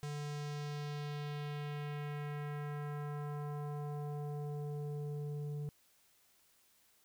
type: tone with low-pass filter sweep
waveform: square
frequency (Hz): 146.83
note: D3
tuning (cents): 0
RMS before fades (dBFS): -41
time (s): 0.03-5.69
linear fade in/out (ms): 0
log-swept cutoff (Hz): 7800 to 320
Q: 1.4
effects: white hiss -70 dBFS RMS until 7.04 s